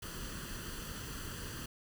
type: noise with comb filter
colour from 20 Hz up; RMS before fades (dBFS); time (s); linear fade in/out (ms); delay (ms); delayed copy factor
pink; -43; 0.02-1.66; 5; 0.66; +0.7
effects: none